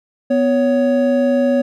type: tone pair together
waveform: triangle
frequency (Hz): 248.6 / 558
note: B3 / C#5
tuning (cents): +12 / +11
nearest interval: octave + major second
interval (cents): 1399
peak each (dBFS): -13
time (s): 0.3-1.62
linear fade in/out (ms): 10
effects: none